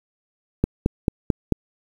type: click train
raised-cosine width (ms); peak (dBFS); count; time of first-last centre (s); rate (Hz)
3; -4; 5; 0.64-1.523; 4.53
effects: 7-bit